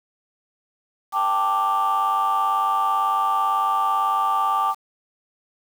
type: chord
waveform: sine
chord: G suspended second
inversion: none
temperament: just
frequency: 784 / 882 / 1176 Hz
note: G5 / A5 / D6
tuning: 0 / +4 / +2 cents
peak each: -23 / -23 / -19 dBFS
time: 1.12-4.75 s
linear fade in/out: 50 ms
effects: tanh soft clip ceiling -13 dBFS + 7-bit